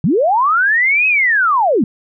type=linear two-way sweep; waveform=sine; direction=up then down; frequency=131.3 to 2579 to 182.1 Hz; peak=-10 dBFS; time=0.04-1.84 s; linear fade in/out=2 ms; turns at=1.07 s; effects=none